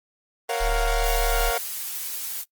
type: chord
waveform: sawtooth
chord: Gb major seventh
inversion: first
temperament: equal with one note detuned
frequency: 466.2 / 554.4 / 698.5 / 742.1 Hz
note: Bb4 / Db5 / F5 / Gb5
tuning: 0 / 0 / 0 / +5 cents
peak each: -24 / -27 / -24 / -27 dBFS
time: 0.49-1.58 s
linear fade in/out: 5 ms
type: tone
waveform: sine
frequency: 36.9 Hz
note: D1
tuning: 9 cents sharp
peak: -22 dBFS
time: 0.6-1.51 s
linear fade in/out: 20 ms
type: noise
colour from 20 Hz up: blue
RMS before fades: -31 dBFS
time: 1.02-2.45 s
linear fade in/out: 50 ms
effects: noise-tail reverb RT60 0.1 s tail -22 dB re dry + Opus 24 kbps